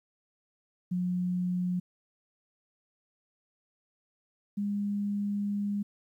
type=tone pair in turn; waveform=sine; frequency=179.9 / 203.4 Hz; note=F#3 / G#3; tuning=-48 / -36 cents; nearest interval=major second; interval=212 cents; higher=second; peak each=-27 / -28 dBFS; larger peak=first; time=0.91-1.8 / 4.57-5.83 s; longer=second; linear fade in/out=10 ms; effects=11-bit